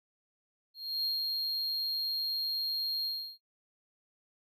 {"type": "tone with ADSR envelope", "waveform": "triangle", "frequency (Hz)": 4236, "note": "C8", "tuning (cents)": 21, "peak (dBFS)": -27, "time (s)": [0.74, 3.38], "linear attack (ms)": 300, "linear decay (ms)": 150, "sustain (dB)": -2, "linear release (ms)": 330, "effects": ["noise-tail reverb RT60 0.1 s tail -20 dB re dry"]}